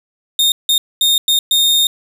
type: tone bursts at uneven times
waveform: 40% pulse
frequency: 3674 Hz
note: A#7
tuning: 26 cents flat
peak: -9 dBFS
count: 5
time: 0.39-0.52 / 0.69-0.78 / 1.01-1.18 / 1.28-1.39 / 1.51-1.87 s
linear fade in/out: 2 ms
effects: none